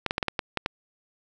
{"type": "clicks", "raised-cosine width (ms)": 0.3, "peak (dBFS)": -9, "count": 8, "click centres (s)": [0.063, 0.109, 0.181, 0.228, 0.283, 0.392, 0.573, 0.661], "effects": []}